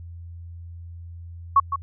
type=tone with echo; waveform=sine; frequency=1108.7 Hz; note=C#6; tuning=in tune; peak=-11 dBFS; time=1.56-1.6 s; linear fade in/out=5 ms; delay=160 ms; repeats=1; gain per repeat=-10 dB; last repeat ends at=1.76 s; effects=added 85 Hz sine -36 dBFS peak until 1.82 s